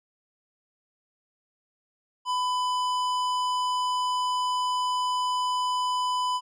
sine tone with hard clipping, 1000 Hz, B5, 21 cents sharp, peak -26 dBFS, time 2.25-6.41 s, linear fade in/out 50 ms, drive 13 dB, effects none

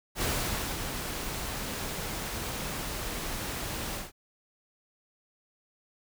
pink noise with ADSR envelope, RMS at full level -29 dBFS, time 0.15-4.12 s, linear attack 70 ms, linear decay 560 ms, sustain -6 dB, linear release 160 ms, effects none

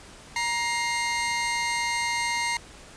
sawtooth tone pair together, 940 / 2114 Hz, A#5 / C7, +14 / +17 cents, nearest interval octave + major second, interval 1403 cents, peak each -24 dBFS, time 0.36-2.57 s, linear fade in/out 2 ms, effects pink hiss -47 dBFS RMS until 2.96 s + resampled to 22050 Hz

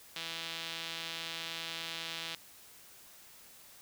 sawtooth tone with band-pass filter, 164.81 Hz, E3, in tune, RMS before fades -41 dBFS, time 0.16-2.35 s, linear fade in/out 2 ms, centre 3500 Hz, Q 2.1, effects white hiss -56 dBFS RMS until 3.81 s

